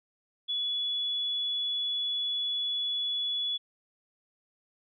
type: tone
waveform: sine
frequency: 3410 Hz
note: G#7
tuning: 45 cents sharp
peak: -28 dBFS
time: 0.48-3.58 s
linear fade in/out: 20 ms
effects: none